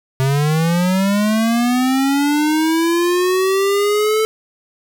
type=linear sweep; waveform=square; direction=up; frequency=130.81 to 440 Hz; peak=-14 dBFS; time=0.2-4.25 s; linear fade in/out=0 ms; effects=none